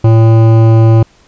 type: tone with hard clipping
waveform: triangle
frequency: 112.6 Hz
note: A2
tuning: 40 cents sharp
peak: -5 dBFS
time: 0.04-1.03 s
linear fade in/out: 5 ms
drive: 18 dB
effects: pink hiss -47 dBFS RMS until 1.27 s + resampled to 16000 Hz